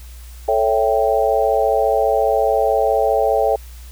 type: chord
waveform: sine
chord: A dominant seventh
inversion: none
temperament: equal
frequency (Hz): 440 / 554.4 / 659.3 / 784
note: A4 / C#5 / E5 / G5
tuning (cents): 0 / 0 / 0 / 0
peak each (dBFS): -19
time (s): 0.48-3.56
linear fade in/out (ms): 5
effects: added 60 Hz sine -34 dBFS peak until 3.91 s + white hiss -46 dBFS RMS until 3.91 s